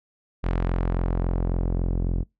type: tone with low-pass filter sweep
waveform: sawtooth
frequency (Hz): 43.64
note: F1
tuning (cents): -1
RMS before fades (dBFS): -24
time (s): 0.43-2.24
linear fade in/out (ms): 20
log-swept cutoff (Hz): 2400 to 320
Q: 0.7
effects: noise-tail reverb RT60 0.2 s tail -25 dB re dry